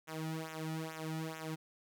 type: tone with flanger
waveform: sawtooth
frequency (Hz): 159.2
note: D#3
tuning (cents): +40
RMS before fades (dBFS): -41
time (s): 0.07-1.56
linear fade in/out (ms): 20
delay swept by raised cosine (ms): 0.21 to 1.91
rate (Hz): 2.3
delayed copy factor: -0.95
effects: none